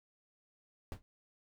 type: noise with exponential decay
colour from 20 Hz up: brown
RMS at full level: -33 dBFS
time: 0.92-1.02 s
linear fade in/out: 0 ms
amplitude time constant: 21 ms
effects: none